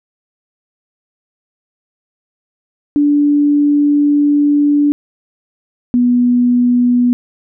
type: tone pair in turn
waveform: sine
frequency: 291 / 244.7 Hz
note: D4 / B3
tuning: -16 / -16 cents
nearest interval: minor third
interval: 300 cents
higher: first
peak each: -8 dBFS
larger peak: neither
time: 2.96-4.92 / 5.94-7.13 s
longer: first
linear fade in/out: 0 ms
effects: none